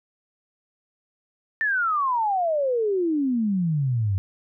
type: exponential sweep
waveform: sine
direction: down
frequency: 1804 to 92.5 Hz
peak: -20 dBFS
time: 1.61-4.18 s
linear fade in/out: 0 ms
effects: none